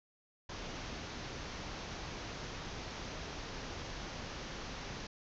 pink low-pass noise, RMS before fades -44 dBFS, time 0.49-5.07 s, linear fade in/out 5 ms, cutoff 6500 Hz, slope 96 dB/octave, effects none

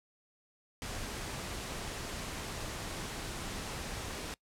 pink noise, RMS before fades -40 dBFS, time 0.82-4.34 s, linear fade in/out 0 ms, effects noise-tail reverb RT60 0.1 s tail -23 dB re dry + low-pass 10000 Hz 12 dB/octave

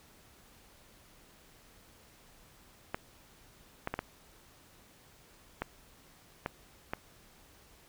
clicks, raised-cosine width 0.5 ms, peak -18 dBFS, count 7, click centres 2.945 / 3.874 / 3.94 / 3.991 / 5.62 / 6.461 / 6.935 s, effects pink hiss -60 dBFS RMS until 7.88 s

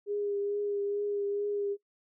sine tone with vibrato, 407.2 Hz, G#4, 34 cents flat, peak -29 dBFS, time 0.06-1.77 s, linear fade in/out 50 ms, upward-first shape triangle, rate 2.3 Hz, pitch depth 23 cents each way, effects noise-tail reverb RT60 0.1 s tail -19 dB re dry

